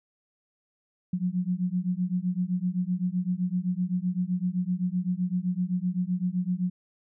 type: beating tone pair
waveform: sine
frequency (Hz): 176.9 / 184.7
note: F3 / F#3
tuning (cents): +23 / -3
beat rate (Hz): 7.8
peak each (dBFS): -28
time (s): 1.13-6.7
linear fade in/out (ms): 5
effects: none

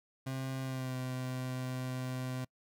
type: tone with pitch glide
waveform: 30% pulse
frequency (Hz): 132.2 to 128.21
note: C3 to C3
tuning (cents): +18 to -35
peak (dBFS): -33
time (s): 0.26-2.45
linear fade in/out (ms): 10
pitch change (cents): -53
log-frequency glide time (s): 0.62-0.95
effects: noise-tail reverb RT60 0.1 s tail -25 dB re dry

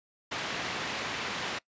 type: band-pass noise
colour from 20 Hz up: white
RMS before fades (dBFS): -35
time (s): 0.31-1.59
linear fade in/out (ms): 10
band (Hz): 100 to 3000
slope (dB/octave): 12
effects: noise-tail reverb RT60 0.1 s tail -22 dB re dry + resampled to 16000 Hz

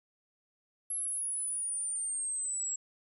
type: exponential sweep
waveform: sine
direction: down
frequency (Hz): 11175 to 7600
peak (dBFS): -32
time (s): 0.9-2.76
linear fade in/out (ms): 5
effects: none

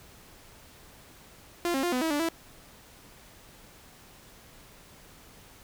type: tone with pitch steps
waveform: sawtooth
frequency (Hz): 346.5 / 268.7 / 350.6 / 251.9 / 323 / 291.4 / 330.1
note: F4 / C4 / F4 / B3 / E4 / D4 / E4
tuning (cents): -14 / +46 / +7 / +34 / -35 / -13 / +2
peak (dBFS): -22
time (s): 1.65-2.287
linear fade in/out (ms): 0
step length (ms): 91
effects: pink hiss -53 dBFS RMS until 5.63 s

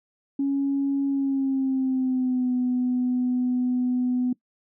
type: tone with pitch glide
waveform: sine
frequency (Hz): 277.2 to 249.8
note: C#4 to B3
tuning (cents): 0 to +20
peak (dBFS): -20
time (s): 0.39-4.33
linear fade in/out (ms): 5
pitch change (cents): -180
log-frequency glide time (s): 1.07-2.53
effects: noise-tail reverb RT60 0.1 s tail -21 dB re dry + tanh soft clip ceiling -16 dBFS

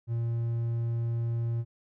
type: tone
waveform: triangle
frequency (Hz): 116.54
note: A#2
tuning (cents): 0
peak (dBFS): -25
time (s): 0.07-1.65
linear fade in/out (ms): 50
effects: none

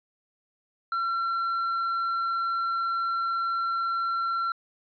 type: tone with hard clipping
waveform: sine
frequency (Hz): 1359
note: F6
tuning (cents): -48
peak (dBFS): -26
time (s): 0.92-4.52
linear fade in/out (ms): 2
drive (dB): 3
effects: resampled to 11025 Hz

